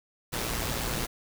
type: noise with amplitude modulation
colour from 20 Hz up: pink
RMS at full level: -29 dBFS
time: 0.32-1.07 s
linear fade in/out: 20 ms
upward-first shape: sine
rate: 117 Hz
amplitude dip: 50%
effects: none